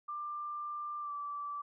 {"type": "tone with pitch glide", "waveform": "sine", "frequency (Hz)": [1188, 1160.9], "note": ["D6", "D6"], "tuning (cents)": [20, -20], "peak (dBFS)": -37, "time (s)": [0.08, 1.62], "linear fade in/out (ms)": 10, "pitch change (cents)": -40, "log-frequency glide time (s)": [1, 1.12], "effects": []}